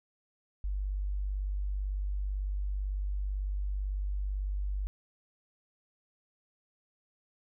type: tone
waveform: sine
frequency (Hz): 49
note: G1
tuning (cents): 0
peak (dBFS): -30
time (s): 0.64-4.87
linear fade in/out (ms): 0
effects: none